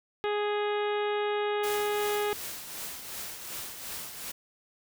harmonic tone, 415.3 Hz, G#4, in tune, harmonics 1 / 2 / 3 / 4 / 5 / 6 / 7 / 8 / 9, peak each -28 / -34 / -38 / -40 / -42 / -44 / -45 / -46 / -47 dBFS, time 0.24-2.33 s, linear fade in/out 0 ms
white noise with tremolo, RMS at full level -37 dBFS, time 1.63-4.32 s, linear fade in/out 10 ms, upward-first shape triangle, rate 2.7 Hz, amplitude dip 55%
effects none

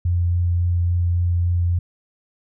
sine tone with vibrato, 87.31 Hz, F2, in tune, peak -16 dBFS, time 0.05-1.79 s, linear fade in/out 5 ms, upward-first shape triangle, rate 3.6 Hz, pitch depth 12 cents each way, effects none

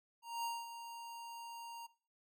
square tone with ADSR envelope, 932.3 Hz, A#5, in tune, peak -37 dBFS, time 0.22-1.87 s, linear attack 220 ms, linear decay 220 ms, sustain -10 dB, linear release 14 ms, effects noise-tail reverb RT60 0.4 s tail -19 dB re dry

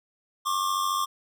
square tone pair together, 1083 / 1176.9 Hz, C#6 / D6, -41 / +3 cents, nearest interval minor second, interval 144 cents, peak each -28 dBFS, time 0.45-1.06 s, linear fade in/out 20 ms, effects none

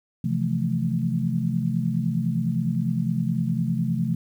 sine chord, F major seventh, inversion second, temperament equal with one note detuned, 130.81 / 164.81 / 174.61 / 219.1 Hz, C3 / E3 / F3 / A3, 0 / 0 / 0 / -7 cents, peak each -27 dBFS, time 0.24-4.15 s, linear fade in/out 5 ms, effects 9-bit

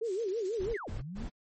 sine tone with vibrato, 415.3 Hz, G#4, in tune, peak -30 dBFS, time 0.01-0.77 s, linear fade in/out 10 ms, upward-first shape sine, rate 6.1 Hz, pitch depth 220 cents each way
blue noise with tremolo, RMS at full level -47 dBFS, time 0.03-0.79 s, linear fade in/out 50 ms, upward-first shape square, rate 12 Hz, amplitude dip 30%
brown noise bursts, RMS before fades -39 dBFS, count 3, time 0.59-1.3 s, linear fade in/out 20 ms, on 150 ms, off 130 ms
sine linear two-way sweep, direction down then up, 2196 to 74.2 to 247.8 Hz, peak -38 dBFS, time 0.74-1.26 s, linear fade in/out 5 ms, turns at 0.9 s
effects MP3 32 kbps

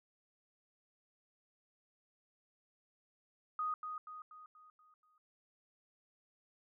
sine tone with echo, 1244.5 Hz, D#6, in tune, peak -34 dBFS, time 3.59-3.74 s, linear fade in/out 2 ms, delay 240 ms, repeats 6, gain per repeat -6 dB, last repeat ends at 5.18 s, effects none

